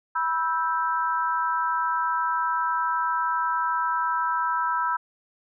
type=chord; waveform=sine; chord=E minor; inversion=second; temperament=equal with one note detuned; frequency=978.7 / 1318.5 / 1568 Hz; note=B5 / E6 / G6; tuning=-16 / 0 / 0 cents; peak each=-25 / -26 / -31 dBFS; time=0.15-4.97 s; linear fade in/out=10 ms; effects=none